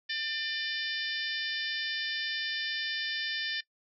harmonic tone, 597 Hz, D5, 28 cents sharp, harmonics 3 / 4 / 5 / 6 / 7 / 8 / 9, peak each -35 / -42 / -40 / -38 / -44 / -40 / -43 dBFS, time 0.09-3.61 s, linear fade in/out 10 ms, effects noise-tail reverb RT60 0.1 s tail -20 dB re dry

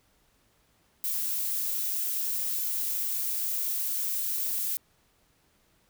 violet noise, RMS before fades -30 dBFS, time 1.04-4.77 s, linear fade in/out 0 ms, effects pink hiss -67 dBFS RMS until 5.89 s

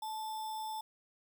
sine tone with sample-and-hold, 872 Hz, A5, 16 cents flat, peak -37 dBFS, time 0.02-0.81 s, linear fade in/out 5 ms, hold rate 4410 Hz, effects none

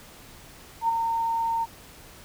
sine tone with ADSR envelope, 915 Hz, A#5, 32 cents flat, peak -18 dBFS, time 0.81-1.66 s, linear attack 76 ms, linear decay 15 ms, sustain -5 dB, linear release 29 ms, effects pink hiss -48 dBFS RMS until 2.24 s

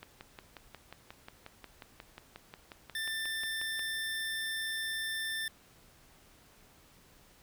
click train, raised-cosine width 0.3 ms, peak -29 dBFS, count 22, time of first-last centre 0.03-3.793 s, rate 5.58 Hz
25% pulse tone, 1781 Hz, A6, 21 cents sharp, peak -30 dBFS, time 2.95-5.48 s, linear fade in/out 2 ms
effects pink hiss -61 dBFS RMS until 7.42 s

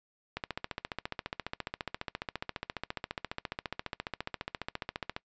click train, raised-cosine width 0.3 ms, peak -18 dBFS, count 71, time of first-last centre 0.37-5.165 s, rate 14.6 Hz, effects noise-tail reverb RT60 0.1 s tail -22 dB re dry + resampled to 16000 Hz

